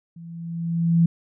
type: tone with level ramp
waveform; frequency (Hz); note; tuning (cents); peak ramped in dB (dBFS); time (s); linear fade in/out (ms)
sine; 167.7; E3; +30; -38 to -12; 0.16-1.06; 5
effects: none